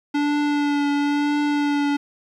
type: tone with vibrato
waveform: square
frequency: 290 Hz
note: D4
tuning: 22 cents flat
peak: -19 dBFS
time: 0.14-1.97 s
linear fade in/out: 10 ms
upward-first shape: triangle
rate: 0.99 Hz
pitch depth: 22 cents each way
effects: low-pass 4000 Hz 12 dB/octave + 9-bit